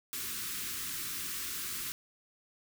white band-stop noise, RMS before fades -38 dBFS, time 0.13-1.92 s, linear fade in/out 0 ms, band 400 to 1100 Hz, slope 48 dB/octave, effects none

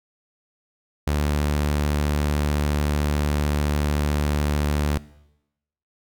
sawtooth tone, 73.7 Hz, D2, 7 cents sharp, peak -16 dBFS, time 1.07-4.98 s, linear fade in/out 5 ms, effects noise-tail reverb RT60 0.9 s tail -20 dB re dry

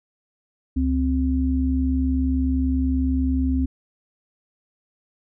sine tone pair together, 70.2 / 261 Hz, C#2 / C4, +22 / -4 cents, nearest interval octave + major seventh, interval 2274 cents, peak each -21 dBFS, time 0.76-3.66 s, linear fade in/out 10 ms, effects none

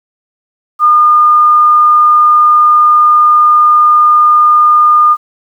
sine tone, 1215 Hz, D#6, 42 cents flat, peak -3 dBFS, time 0.79-5.17 s, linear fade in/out 50 ms, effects 7-bit

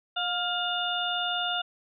harmonic tone with a mistuned harmonic, 714 Hz, F5, 38 cents sharp, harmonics 1 / 2 / 4 / 5, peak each -32 / -32 / -32 / -32 dBFS, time 0.16-1.62 s, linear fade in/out 10 ms, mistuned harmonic 2, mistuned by -31 cents, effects none

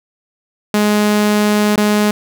sawtooth tone with dropouts, 209.2 Hz, G#3, 13 cents sharp, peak -7 dBFS, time 0.74-2.11 s, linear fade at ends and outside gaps 2 ms, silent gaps 1.759-1.777 s, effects none

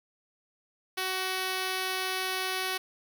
5% pulse tone, 374.8 Hz, F#4, 22 cents sharp, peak -18 dBFS, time 0.97-2.78 s, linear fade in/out 10 ms, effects none

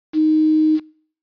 sine tone with quantisation, 311.1 Hz, D#4, in tune, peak -12 dBFS, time 0.13-0.8 s, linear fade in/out 50 ms, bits 6, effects noise-tail reverb RT60 0.6 s tail -25 dB re dry + resampled to 11025 Hz

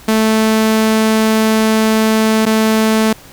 sawtooth tone with dropouts, 219.5 Hz, A3, 4 cents flat, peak -6 dBFS, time 0.08-3.13 s, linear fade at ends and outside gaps 5 ms, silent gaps 2.455-2.463 s, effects pink hiss -39 dBFS RMS until 3.32 s

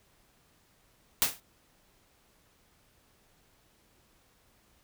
white noise with exponential decay, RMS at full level -21 dBFS, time 1.22-1.4 s, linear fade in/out 0 ms, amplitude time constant 39 ms, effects pink hiss -66 dBFS RMS until 4.83 s

